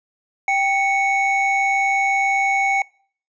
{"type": "tone pair together", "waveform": "triangle", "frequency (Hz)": [785.1, 2217], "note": ["G5", "C#7"], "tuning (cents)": [2, 0], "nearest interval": "octave + tritone", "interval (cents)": 1798, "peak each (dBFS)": -17, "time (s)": [0.48, 2.82], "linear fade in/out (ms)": 2, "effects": ["noise-tail reverb RT60 0.5 s tail -25 dB re dry", "resampled to 16000 Hz"]}